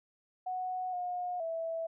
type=tone with pitch steps; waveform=sine; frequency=738 / 718 / 657 Hz; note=F#5 / F5 / E5; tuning=-5 / +48 / -6 cents; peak=-33 dBFS; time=0.46-1.87 s; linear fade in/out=10 ms; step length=470 ms; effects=none